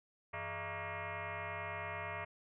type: tone with frequency modulation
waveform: sine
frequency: 608 Hz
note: D#5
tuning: 40 cents flat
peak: -39 dBFS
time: 0.33-2.25 s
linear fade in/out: 10 ms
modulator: 257 Hz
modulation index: 6.9
effects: none